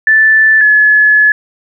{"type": "tone pair in turn", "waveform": "sine", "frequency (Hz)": [1757, 1708], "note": ["A6", "G#6"], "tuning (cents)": [-3, 48], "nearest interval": "unison", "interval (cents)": 49, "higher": "first", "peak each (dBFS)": -4, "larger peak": "neither", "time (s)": [[0.07, 0.61], [0.61, 1.32]], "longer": "second", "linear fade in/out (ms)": 2, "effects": []}